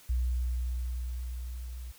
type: tone with level ramp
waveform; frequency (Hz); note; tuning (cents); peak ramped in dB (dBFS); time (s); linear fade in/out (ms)
sine; 61.4; B1; -9; -25 to -38; 0.09-1.92; 10
effects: white hiss -56 dBFS RMS until 1.98 s